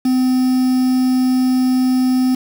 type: tone with quantisation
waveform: triangle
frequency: 255.7 Hz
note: C4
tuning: 40 cents flat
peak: -10 dBFS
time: 0.05-2.35 s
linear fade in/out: 5 ms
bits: 5
effects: none